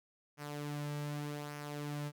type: tone with flanger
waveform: sawtooth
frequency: 146.83 Hz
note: D3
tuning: in tune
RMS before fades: -41 dBFS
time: 0.37-2.12 s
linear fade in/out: 50 ms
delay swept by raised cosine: 0.25 to 2.85 ms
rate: 0.84 Hz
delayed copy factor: -0.5
effects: none